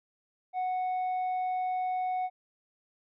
sine tone with tanh clipping, 738 Hz, F#5, 5 cents flat, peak -29 dBFS, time 0.53-2.3 s, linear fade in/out 50 ms, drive 3 dB, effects none

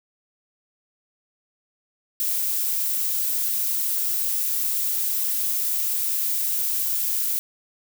violet noise, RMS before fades -24 dBFS, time 2.2-7.39 s, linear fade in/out 0 ms, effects none

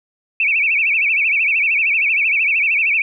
sine tone with vibrato, 2454 Hz, D#7, 25 cents flat, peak -13 dBFS, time 0.4-3.02 s, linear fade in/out 2 ms, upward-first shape sine, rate 13 Hz, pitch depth 170 cents each way, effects none

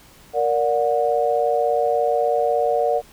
sine chord, Bb augmented, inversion none, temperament just, 466.2 / 582.7 / 728.4 Hz, Bb4 / D5 / F#5, 0 / -14 / -27 cents, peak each -21 dBFS, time 0.33-3.02 s, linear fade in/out 50 ms, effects pink hiss -49 dBFS RMS until 3.12 s

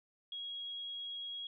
sine tone, 3303 Hz, G#7, 10 cents flat, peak -40 dBFS, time 0.32-1.47 s, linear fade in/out 2 ms, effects none

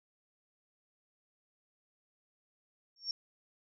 sine tone with exponential growth, 5490 Hz, F8, 31 cents flat, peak -29 dBFS, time 2.96-3.11 s, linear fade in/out 2 ms, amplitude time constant 31 ms, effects none

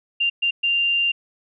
sine tone bursts at uneven times, 2787 Hz, F7, 4 cents flat, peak -17 dBFS, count 3, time 0.2-0.3 / 0.42-0.51 / 0.63-1.12 s, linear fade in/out 10 ms, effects none

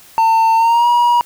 triangle tone with pitch glide, 900 to 959 Hz, A5 to A#5, +39 to +49 cents, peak -7 dBFS, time 0.18-1.21 s, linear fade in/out 0 ms, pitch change +110 cents, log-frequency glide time 0.55-0.88 s, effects white hiss -43 dBFS RMS until 1.25 s

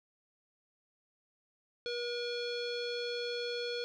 square tone with low-pass filter, 480.4 Hz, B4, 48 cents flat, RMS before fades -37 dBFS, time 1.86-3.84 s, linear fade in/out 0 ms, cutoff 4000 Hz, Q 6.9, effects none

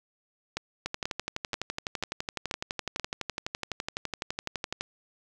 two click trains, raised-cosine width 0.2 ms, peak -14 / -13 dBFS, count 48 / 6, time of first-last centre 0.86-4.81 / 0.57-2.997 s, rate 11.9 / 2.06 Hz, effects none

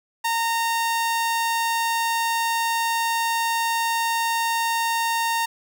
sawtooth tone, 920 Hz, A#5, 23 cents flat, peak -17 dBFS, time 0.24-5.46 s, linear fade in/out 10 ms, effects 9-bit

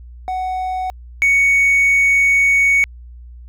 triangle tone pair in turn, 744 / 2229 Hz, F#5 / C#7, +9 / +9 cents, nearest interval octave + perfect fifth, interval 1900 cents, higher second, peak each -17 / -8 dBFS, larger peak second, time 0.28-0.9 / 1.22-2.84 s, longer second, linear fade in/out 0 ms, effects tanh soft clip ceiling -4 dBFS + added 60 Hz sine -34 dBFS peak until 3.48 s

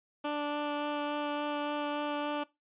15% pulse tone with vibrato, 293.7 Hz, D4, in tune, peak -25 dBFS, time 0.24-2.44 s, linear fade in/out 10 ms, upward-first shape sine, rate 3.5 Hz, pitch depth 8 cents each way, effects noise-tail reverb RT60 0.2 s tail -20 dB re dry + resampled to 8000 Hz

